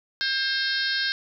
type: harmonic tone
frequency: 532 Hz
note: C5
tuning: 29 cents sharp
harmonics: 3 / 4 / 5 / 6 / 7 / 8 / 9 / 10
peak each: -26 / -39 / -40 / -35 / -31 / -30 / -33 / -34 dBFS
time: 0.21-1.12 s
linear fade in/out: 0 ms
effects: none